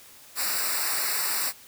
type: noise with comb filter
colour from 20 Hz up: white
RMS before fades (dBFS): -27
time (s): 0.35-1.53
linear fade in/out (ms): 50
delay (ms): 0.31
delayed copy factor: -1
effects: white hiss -50 dBFS RMS until 1.67 s